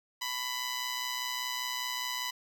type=tone with amplitude modulation; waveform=10% pulse; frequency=996 Hz; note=B5; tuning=14 cents sharp; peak=-22 dBFS; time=0.21-2.31 s; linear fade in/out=10 ms; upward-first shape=sine; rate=125 Hz; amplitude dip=50%; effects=none